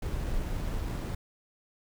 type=noise with sample-and-hold; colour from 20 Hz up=brown; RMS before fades=-32 dBFS; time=0.02-1.15 s; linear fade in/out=5 ms; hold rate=8820 Hz; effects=none